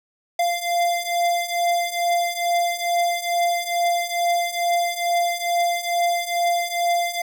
square beating tone pair, 692 / 694.3 Hz, F5 / F5, -16 / -10 cents, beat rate 2.3 Hz, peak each -25 / -22 dBFS, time 0.39-7.22 s, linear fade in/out 5 ms, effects none

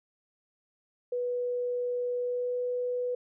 sine tone with pitch glide, 490.7 to 493.8 Hz, B4 to B4, -11 to 0 cents, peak -28 dBFS, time 1.12-3.15 s, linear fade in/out 5 ms, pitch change +11 cents, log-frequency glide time 2.19-2.56 s, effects none

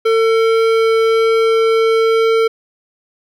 triangle tone with hard clipping, 450.1 Hz, A4, 39 cents sharp, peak -12 dBFS, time 0.05-2.48 s, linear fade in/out 10 ms, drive 18 dB, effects none

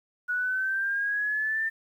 sine exponential sweep, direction up, 1460 to 1800 Hz, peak -25 dBFS, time 0.28-1.7 s, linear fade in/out 20 ms, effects 10-bit

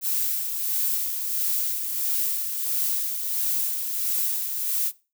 violet noise with tremolo, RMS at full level -24 dBFS, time 0.01-4.92 s, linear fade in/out 50 ms, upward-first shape sine, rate 1.5 Hz, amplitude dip 45%, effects noise-tail reverb RT60 0.3 s tail -20 dB re dry

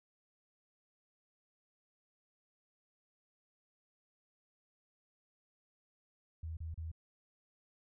sine tone bursts, 80.9 Hz, E2, 32 cents flat, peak -39 dBFS, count 3, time 6.43-6.916 s, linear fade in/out 5 ms, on 140 ms, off 33 ms, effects none

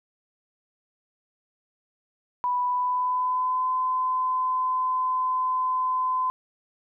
sine tone with pitch glide, 987.8 to 1021.5 Hz, B5 to C6, 0 to -42 cents, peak -22 dBFS, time 2.44-6.3 s, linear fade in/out 0 ms, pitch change +58 cents, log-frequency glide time 2.63-3.7 s, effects none

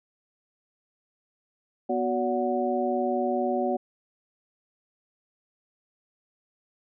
sine tone cluster, 245.3 / 369.5 / 573 / 737 Hz, B3 / F#4 / D5 / F#5, -12 / -2 / -43 / -7 cents, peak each -29 dBFS, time 1.89-3.77 s, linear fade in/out 10 ms, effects none

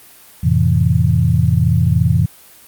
sine chord, F major seventh, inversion none, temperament equal, 87.31 / 110 / 130.81 / 164.81 Hz, F2 / A2 / C3 / E3, 0 / 0 / 0 / 0 cents, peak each -16 dBFS, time 0.43-2.26 s, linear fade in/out 10 ms, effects white hiss -43 dBFS RMS until 2.67 s + Opus 32 kbps

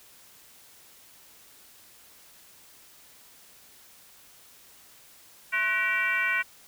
sine tone with frequency modulation, 1909 Hz, A#6, 41 cents sharp, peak -23 dBFS, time 5.52-6.43 s, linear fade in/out 20 ms, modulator 416 Hz, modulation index 1.5, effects white hiss -54 dBFS RMS until 6.67 s

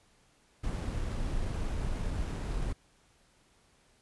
brown noise with sample-and-hold, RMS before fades -33 dBFS, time 0.63-2.73 s, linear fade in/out 10 ms, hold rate 8820 Hz, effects pink hiss -66 dBFS RMS until 4.01 s + resampled to 24000 Hz

